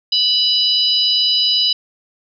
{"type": "harmonic tone", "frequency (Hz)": 987.8, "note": "B5", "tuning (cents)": 0, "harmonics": [3, 4, 5], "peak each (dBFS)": [-17, -17, -17], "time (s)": [0.12, 1.73], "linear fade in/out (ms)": 5, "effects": []}